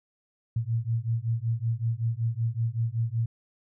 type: beating tone pair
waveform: sine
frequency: 112.4 / 117.7 Hz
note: A2 / A#2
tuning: +37 / +17 cents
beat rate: 5.3 Hz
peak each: -28 dBFS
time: 0.56-3.26 s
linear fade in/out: 5 ms
effects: none